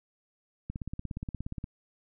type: click train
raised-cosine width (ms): 5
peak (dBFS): -23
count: 17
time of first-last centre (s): 0.7-1.641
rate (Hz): 17
effects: none